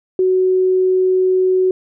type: tone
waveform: sine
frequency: 372 Hz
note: F#4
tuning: 9 cents sharp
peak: -11 dBFS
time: 0.19-1.71 s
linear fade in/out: 2 ms
effects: none